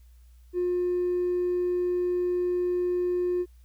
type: tone with hard clipping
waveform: sine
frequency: 356.8 Hz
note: F4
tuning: 37 cents sharp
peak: -24 dBFS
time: 0.53-3.46 s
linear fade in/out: 50 ms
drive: 1 dB
effects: added 60 Hz sine -50 dBFS peak until 3.64 s + white hiss -69 dBFS RMS until 3.64 s